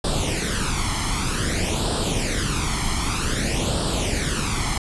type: noise with flanger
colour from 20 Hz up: pink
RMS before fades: -23 dBFS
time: 0.04-4.78 s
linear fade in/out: 5 ms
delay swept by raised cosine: 0.23 to 0.96 ms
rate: 0.53 Hz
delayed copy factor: +0.7
effects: resampled to 24000 Hz